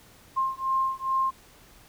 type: beating tone pair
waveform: sine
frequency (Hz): 1059 / 1061.4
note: C6 / C6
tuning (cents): +21 / +24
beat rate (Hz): 2.4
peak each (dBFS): -27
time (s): 0.36-1.31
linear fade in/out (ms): 20
effects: pink hiss -54 dBFS RMS until 1.88 s